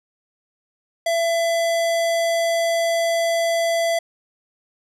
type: tone with low-pass filter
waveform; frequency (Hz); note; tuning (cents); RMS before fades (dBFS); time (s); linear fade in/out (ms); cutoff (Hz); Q
square; 670; E5; +28; -20; 1.06-3.99; 5; 11000; 0.73
effects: none